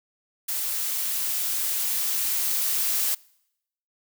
blue noise with level ramp, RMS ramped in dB -28 to -24 dBFS, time 0.48-3.15 s, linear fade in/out 10 ms, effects noise-tail reverb RT60 0.8 s tail -25 dB re dry

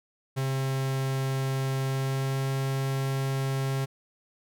45% pulse tone with pitch glide, 133.8 to 134.96 Hz, C3 to C#3, +39 to -46 cents, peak -26 dBFS, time 0.36-3.86 s, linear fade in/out 20 ms, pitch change +15 cents, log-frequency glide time 1.83-2.5 s, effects none

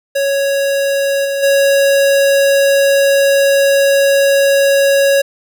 square tone with level steps, 554.4 Hz, C#5, in tune, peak -13 / -16 / -9 dBFS, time 0.15-5.22 s, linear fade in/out 10 ms, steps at 1.24 / 1.42 s, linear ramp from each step 20 ms, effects none

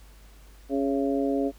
harmonic tone with a mistuned harmonic, 138.59 Hz, C#3, in tune, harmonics 2 / 3 / 4 / 5, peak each -25 / -29 / -31 / -33 dBFS, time 0.69-1.52 s, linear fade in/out 50 ms, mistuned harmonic 5, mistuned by -39 cents, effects added 50 Hz sine -48 dBFS peak until 1.58 s + pink hiss -57 dBFS RMS until 1.58 s

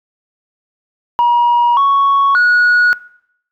sine tone with pitch steps, 956 / 1111 / 1457 Hz, A#5 / C#6 / F#6, +43 / +4 / -27 cents, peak -6 dBFS, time 1.19-2.93 s, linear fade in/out 0 ms, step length 580 ms, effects noise-tail reverb RT60 0.7 s tail -21 dB re dry + tanh soft clip ceiling -6 dBFS

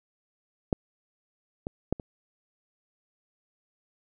clicks, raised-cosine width 2 ms, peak -10 / -19 / -11 / -25 dBFS, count 4, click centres 0.728 / 1.669 / 1.926 / 1.998 s, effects none

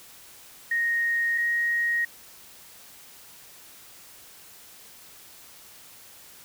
sine tone pair in turn, 1864.7 / 1878.8 Hz, A#6 / A#6, 0 / +13 cents, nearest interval unison, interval 13 cents, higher second, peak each -22 dBFS, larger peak neither, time 0.71-1.38 / 1.38-2.05 s, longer neither, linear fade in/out 5 ms, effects white hiss -49 dBFS RMS until 6.44 s

